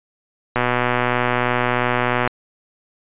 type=click train; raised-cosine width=0.5 ms; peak=-3 dBFS; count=212; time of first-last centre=0.56-2.275 s; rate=123 Hz; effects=resampled to 8000 Hz